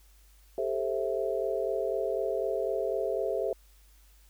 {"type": "chord", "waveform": "sine", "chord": "A minor seventh", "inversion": "third", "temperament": "just", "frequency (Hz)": [396, 440, 528, 660], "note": ["G4", "A4", "C5", "E5"], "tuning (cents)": [18, 0, 16, 2], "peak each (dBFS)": -33, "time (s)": [0.58, 3.53], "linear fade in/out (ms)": 2, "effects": ["added 50 Hz sine -56 dBFS peak until 4.29 s", "white hiss -64 dBFS RMS until 4.29 s"]}